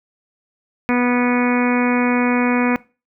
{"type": "harmonic tone", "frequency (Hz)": 245.4, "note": "B3", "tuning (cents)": -11, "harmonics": [1, 2, 3, 4, 5, 6, 7, 8, 9, 10], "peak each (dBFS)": [-16, -23, -27, -26, -29, -29, -28, -31, -26, -28], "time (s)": [0.89, 2.76], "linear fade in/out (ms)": 0, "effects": ["noise-tail reverb RT60 0.3 s tail -20 dB re dry"]}